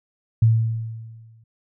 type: tone with exponential decay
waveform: sine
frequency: 112.8 Hz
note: A2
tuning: 44 cents sharp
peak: -10 dBFS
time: 0.42-1.44 s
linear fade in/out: 5 ms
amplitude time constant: 220 ms
effects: none